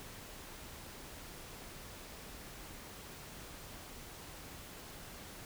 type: silence
effects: pink hiss -50 dBFS RMS until 5.45 s